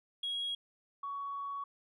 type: tone pair in turn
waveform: sine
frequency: 3302 / 1120.8 Hz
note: G#7 / C#6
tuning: -11 / +19 cents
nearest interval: octave + perfect fifth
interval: 1870 cents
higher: first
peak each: -32 / -36 dBFS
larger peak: first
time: 0.23-0.55 / 1.03-1.64 s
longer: second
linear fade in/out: 5 ms
effects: tanh soft clip ceiling -31 dBFS